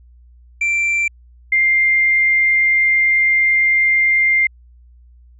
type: tone pair in turn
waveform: triangle / sine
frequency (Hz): 2351 / 2103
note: D7 / C7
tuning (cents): +1 / +8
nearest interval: major second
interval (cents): 193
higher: first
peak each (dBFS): -13 / -11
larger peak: second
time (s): 0.61-1.08 / 1.52-4.47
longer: second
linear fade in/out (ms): 5
effects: added 60 Hz sine -43 dBFS peak until 5.39 s + resampled to 22050 Hz